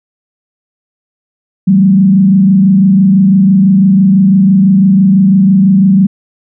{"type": "tone with frequency modulation", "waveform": "sine", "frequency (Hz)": 192.3, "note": "G3", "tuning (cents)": -33, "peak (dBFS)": -3, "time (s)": [1.67, 6.07], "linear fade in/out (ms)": 10, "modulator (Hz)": 26, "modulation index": 0.67, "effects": []}